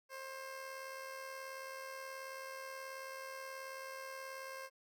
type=tone with amplitude modulation; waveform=15% pulse; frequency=531 Hz; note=C5; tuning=25 cents sharp; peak=-37 dBFS; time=0.09-4.7 s; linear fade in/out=50 ms; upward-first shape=sine; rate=78.6 Hz; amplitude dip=40%; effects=none